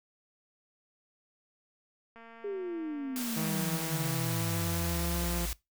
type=click train; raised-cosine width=0.5 ms; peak=-37 dBFS; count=456; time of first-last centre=2.16-4.147 s; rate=229 Hz
type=exponential sweep; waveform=sine; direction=down; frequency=415.3 to 51.91 Hz; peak=-33 dBFS; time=2.44-5.53 s; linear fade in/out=5 ms
type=high-pass noise; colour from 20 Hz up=white; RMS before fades=-38 dBFS; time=3.16-5.53 s; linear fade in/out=0 ms; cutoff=170 Hz; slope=48 dB/octave
type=tone with pitch glide; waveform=sawtooth; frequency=159.5 to 172.93 Hz; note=D#3 to F3; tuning=+43 to -17 cents; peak=-29 dBFS; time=3.36-5.46 s; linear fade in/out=10 ms; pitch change=+140 cents; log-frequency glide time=3.52-5.32 s
effects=noise-tail reverb RT60 0.2 s tail -21 dB re dry